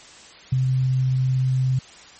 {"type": "tone with ADSR envelope", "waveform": "sine", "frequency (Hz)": 129.9, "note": "C3", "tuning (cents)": -12, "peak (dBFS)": -13, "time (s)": [0.52, 1.79], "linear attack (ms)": 9, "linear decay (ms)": 9, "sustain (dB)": -4, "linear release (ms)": 4, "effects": ["white hiss -45 dBFS RMS until 2.19 s", "MP3 32 kbps"]}